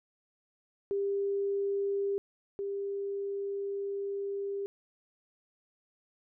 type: tone pair in turn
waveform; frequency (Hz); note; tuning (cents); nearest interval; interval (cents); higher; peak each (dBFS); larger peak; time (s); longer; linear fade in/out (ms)
sine; 398.4 / 398.4; G4 / G4; +28 / +28; unison; 0; neither; -28 / -32; first; 0.91-2.18 / 2.59-4.66; second; 0
effects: none